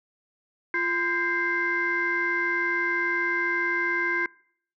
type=tone cluster; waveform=sine; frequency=346.5 / 1024 / 1587 / 2088 Hz; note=F4 / C6 / G6 / C7; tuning=-14 / -38 / +21 / -4 cents; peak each=-31 / -32 / -26 / -27 dBFS; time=0.74-4.26 s; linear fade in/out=2 ms; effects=noise-tail reverb RT60 0.6 s tail -24 dB re dry + tanh soft clip ceiling -14 dBFS